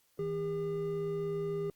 triangle tone pair together, 160 / 403.4 Hz, D#3 / G4, +49 / +50 cents, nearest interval octave + major third, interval 1601 cents, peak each -37 / -31 dBFS, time 0.19-1.7 s, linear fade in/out 2 ms, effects white hiss -71 dBFS RMS until 1.75 s + Opus 48 kbps

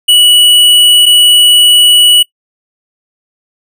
square tone pair in turn, 2941 / 2941 Hz, F#7 / F#7, -11 / -11 cents, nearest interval unison, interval 0 cents, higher neither, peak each -3 dBFS, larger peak neither, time 0.08-1.06 / 1.06-2.23 s, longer second, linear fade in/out 10 ms, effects noise-tail reverb RT60 0.1 s tail -23 dB re dry

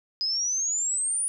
sine exponential sweep, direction up, 4978 to 9750 Hz, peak -24 dBFS, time 0.21-1.28 s, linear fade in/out 0 ms, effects none

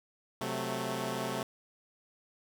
10% pulse chord, F# diminished, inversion second, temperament equal, 130.81 / 185 / 220 Hz, C3 / F#3 / A3, 0 / 0 / 0 cents, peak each -29 / -31 / -28 dBFS, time 0.41-1.43 s, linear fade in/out 2 ms, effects none

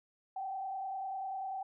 sine tone with frequency modulation, 770 Hz, G5, 31 cents flat, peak -36 dBFS, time 0.36-1.63 s, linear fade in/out 5 ms, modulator 30.1 Hz, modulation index 0.72, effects none

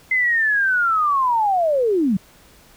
sine linear sweep, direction down, 2073 to 174.61 Hz, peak -15 dBFS, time 0.11-2.17 s, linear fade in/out 5 ms, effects pink hiss -50 dBFS RMS until 2.76 s

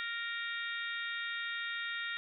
harmonic tone with a mistuned harmonic, 466.3 Hz, A#4, 1 cent sharp, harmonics 3 / 4 / 5 / 6 / 7 / 8, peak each -41 / -39 / -45 / -49 / -49 / -44 dBFS, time 0-2.17 s, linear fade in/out 0 ms, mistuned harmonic 8, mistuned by -21 cents, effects none

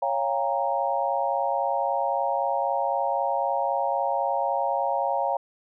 sine chord, G half-diminished seventh, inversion second, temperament equal with one note detuned, 554.4 / 698.5 / 802.3 / 932.3 Hz, Db5 / F5 / G5 / Bb5, 0 / 0 / +40 / 0 cents, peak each -28 dBFS, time 0.02-5.37 s, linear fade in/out 5 ms, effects none

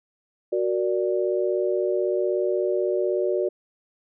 sine chord, Gb augmented, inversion none, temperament equal, 370 / 466.2 / 587.3 Hz, Gb4 / Bb4 / D5, 0 / 0 / 0 cents, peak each -23 / -28 / -26 dBFS, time 0.52-3.49 s, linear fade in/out 10 ms, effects none

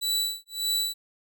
sawtooth tone with tremolo, 3951 Hz, B7, in tune, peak -20 dBFS, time 0.01-0.94 s, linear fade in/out 20 ms, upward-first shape sine, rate 1.7 Hz, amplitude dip 100%, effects none

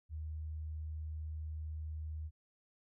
sine tone, 77.78 Hz, D#2, in tune, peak -39 dBFS, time 0.09-2.31 s, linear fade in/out 50 ms, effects none

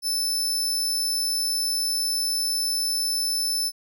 sawtooth tone, 5274 Hz, E8, in tune, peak -20 dBFS, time 0.02-3.72 s, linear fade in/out 50 ms, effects none

